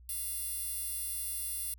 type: tone with high-pass filter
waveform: 10% pulse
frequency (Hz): 694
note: F5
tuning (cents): -11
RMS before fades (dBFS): -37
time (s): 0.09-1.74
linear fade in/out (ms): 2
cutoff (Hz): 11000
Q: 1.3
effects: added 60 Hz sine -52 dBFS peak until 1.78 s